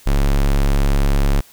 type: tone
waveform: square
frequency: 34.95 Hz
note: C#1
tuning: 15 cents sharp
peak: -13 dBFS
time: 0.06-1.41 s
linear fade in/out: 10 ms
effects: white hiss -47 dBFS RMS until 1.52 s